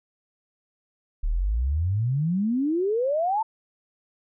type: exponential sweep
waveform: sine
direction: up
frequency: 35 to 914 Hz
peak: -21 dBFS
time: 1.23-3.43 s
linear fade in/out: 10 ms
effects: none